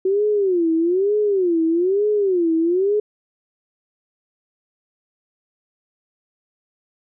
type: tone with vibrato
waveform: sine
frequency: 370 Hz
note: F#4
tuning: in tune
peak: -15 dBFS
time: 0.05-3 s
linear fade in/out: 5 ms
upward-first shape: sine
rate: 1.1 Hz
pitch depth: 230 cents each way
effects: none